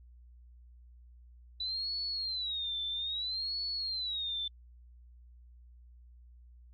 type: tone with vibrato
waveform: sine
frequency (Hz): 3951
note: B7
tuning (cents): 0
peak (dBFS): -33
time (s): 1.6-4.48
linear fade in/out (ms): 5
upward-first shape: sine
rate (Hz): 0.61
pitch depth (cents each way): 190
effects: added 60 Hz sine -53 dBFS peak until 6.73 s + AAC 32 kbps